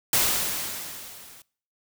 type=noise with level ramp; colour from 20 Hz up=white; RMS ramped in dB=-20 to -49 dBFS; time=0.13-1.42 s; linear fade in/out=2 ms; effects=noise-tail reverb RT60 0.5 s tail -23 dB re dry